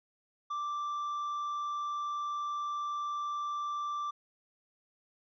triangle tone, 1174.7 Hz, D6, in tune, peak -31 dBFS, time 0.5-4.11 s, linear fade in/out 10 ms, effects resampled to 16000 Hz

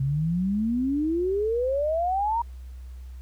sine exponential sweep, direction up, 130.7 to 956 Hz, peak -22 dBFS, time 0-2.42 s, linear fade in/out 5 ms, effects added 63 Hz sine -37 dBFS peak until 3.21 s + pink hiss -61 dBFS RMS until 3.21 s

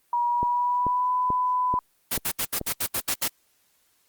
sine tone with pitch glide, 959 to 999.7 Hz, A#5 to B5, +49 to +21 cents, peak -21 dBFS, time 0.13-1.79 s, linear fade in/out 2 ms, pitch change +72 cents, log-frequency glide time 0.27-1.11 s
click train, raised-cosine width 2 ms, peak -17 dBFS, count 6, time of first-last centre 0.43-2.613 s, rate 2.29 Hz
white noise bursts, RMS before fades -25 dBFS, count 9, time 2.11-3.282 s, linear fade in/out 10 ms, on 68 ms, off 70 ms
effects white hiss -66 dBFS RMS until 4.08 s + Opus 24 kbps

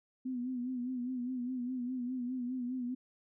sine tone with vibrato, 250.4 Hz, B3, 24 cents sharp, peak -34 dBFS, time 0.25-2.95 s, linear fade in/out 10 ms, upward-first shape sine, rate 4.9 Hz, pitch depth 64 cents each way, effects none

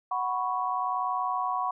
sine chord, F# suspended fourth, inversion none, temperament equal, 740 / 987.8 / 1108.7 Hz, F#5 / B5 / C#6, 0 / 0 / 0 cents, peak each -31 / -31 / -30 dBFS, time 0.11-1.71 s, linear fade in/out 5 ms, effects none

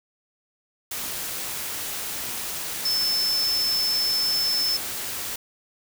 sine tone in noise, 5274 Hz, E8, in tune, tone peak -21 dBFS, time 2.85-4.77 s, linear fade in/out 5 ms, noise white, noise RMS -31 dBFS, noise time 0.91-5.36 s, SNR +7 dB, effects none

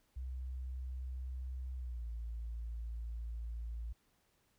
sine tone with pitch glide, 64 to 57.02 Hz, C2 to A#1, -38 to -38 cents, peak -38 dBFS, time 0.16-3.93 s, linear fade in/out 10 ms, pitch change -200 cents, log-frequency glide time 1.75-2.08 s, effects tanh soft clip ceiling -35 dBFS + pink hiss -75 dBFS RMS until 4.58 s

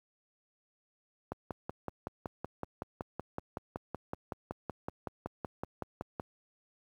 click train, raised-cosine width 1 ms, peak -22 dBFS, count 27, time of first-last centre 1.32-6.198 s, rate 5.33 Hz, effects high-pass 60 Hz 12 dB/octave + 10-bit

